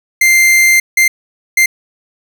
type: tone bursts at uneven times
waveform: 45% pulse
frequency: 2093 Hz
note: C7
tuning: in tune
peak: -6 dBFS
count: 3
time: 0.21-0.8 / 0.97-1.08 / 1.57-1.66 s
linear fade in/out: 5 ms
effects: none